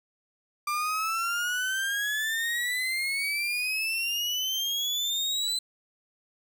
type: exponential sweep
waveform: 35% pulse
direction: up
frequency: 1183 to 4056 Hz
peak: -25 dBFS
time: 0.67-5.59 s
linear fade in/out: 5 ms
effects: 9-bit